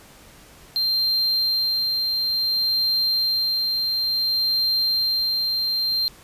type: tone with tremolo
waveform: triangle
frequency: 4165 Hz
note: C8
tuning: 9 cents flat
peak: -17 dBFS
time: 0.76-6.08 s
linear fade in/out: 0 ms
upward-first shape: sine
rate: 0.57 Hz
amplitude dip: 25%
effects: pink hiss -48 dBFS RMS until 6.23 s + resampled to 32000 Hz